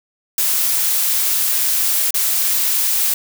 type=noise with dropouts; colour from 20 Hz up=blue; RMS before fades=-17 dBFS; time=0.38-3.14 s; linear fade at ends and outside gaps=2 ms; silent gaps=2.107-2.142 s; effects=none